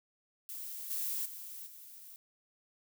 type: noise with level steps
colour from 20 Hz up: violet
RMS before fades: -43 / -36 / -46 / -52 dBFS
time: 0.49-2.16 s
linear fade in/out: 0 ms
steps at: 0.9 / 1.25 / 1.66 s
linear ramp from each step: 10 ms
effects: none